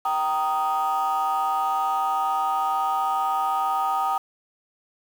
sine chord, Eb major, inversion first, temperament just, 777.8 / 933.4 / 1244.5 Hz, G5 / Bb5 / Eb6, -14 / +2 / 0 cents, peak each -23 / -26 / -24 dBFS, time 0.05-4.18 s, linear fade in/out 5 ms, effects tanh soft clip ceiling -16 dBFS + 7-bit

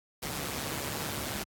pink noise with amplitude modulation, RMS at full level -32 dBFS, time 0.22-1.44 s, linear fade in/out 10 ms, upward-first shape sine, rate 144 Hz, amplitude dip 65%, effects high-pass 80 Hz 12 dB/octave + AAC 64 kbps

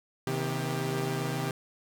sawtooth tone cluster, 131.3 / 158.7 / 239.8 / 395.3 Hz, C3 / D#3 / A#3 / G4, +6 / +35 / +49 / +15 cents, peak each -29 / -30 / -37 / -31 dBFS, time 0.27-1.51 s, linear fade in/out 2 ms, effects none

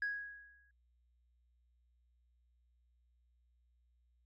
sine tone with exponential decay, 1657 Hz, G#6, 4 cents flat, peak -31 dBFS, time 0.02-0.71 s, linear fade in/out 2 ms, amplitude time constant 150 ms, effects tanh soft clip ceiling -31 dBFS + added 60 Hz sine -70 dBFS peak until 4.25 s

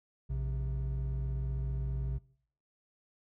triangle tone pair together, 59.11 / 132.7 Hz, A#1 / C3, +25 / +25 cents, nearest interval octave + major second, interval 1400 cents, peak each -31 / -33 dBFS, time 0.29-2.19 s, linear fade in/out 20 ms, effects noise-tail reverb RT60 0.6 s tail -22 dB re dry + tanh soft clip ceiling -22 dBFS

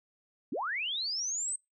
sine linear sweep, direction up, 191.2 to 8372 Hz, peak -31 dBFS, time 0.52-1.56 s, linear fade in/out 5 ms, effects noise-tail reverb RT60 0.2 s tail -25 dB re dry

